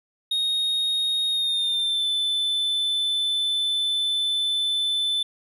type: tone with pitch glide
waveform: triangle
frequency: 3729 to 3520 Hz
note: A#7 to A7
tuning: 0 to 0 cents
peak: -20 dBFS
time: 0.31-5.23 s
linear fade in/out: 5 ms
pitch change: -100 cents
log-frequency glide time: 1.3-2.07 s
effects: none